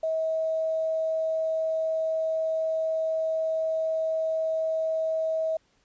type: tone with quantisation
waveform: sine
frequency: 641 Hz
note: E5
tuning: 49 cents flat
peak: -24 dBFS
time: 0.03-5.57 s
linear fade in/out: 5 ms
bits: 9
effects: pink hiss -67 dBFS RMS until 5.84 s + resampled to 16000 Hz